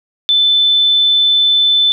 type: tone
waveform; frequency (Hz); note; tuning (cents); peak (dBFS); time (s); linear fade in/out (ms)
sine; 3520; A7; 0; -8; 0.29-1.92; 0
effects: none